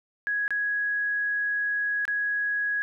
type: tone with dropouts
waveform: sine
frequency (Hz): 1665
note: G#6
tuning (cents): +4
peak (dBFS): -24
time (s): 0.27-2.82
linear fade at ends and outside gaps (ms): 0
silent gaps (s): 0.479-0.506 / 2.053-2.079
effects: none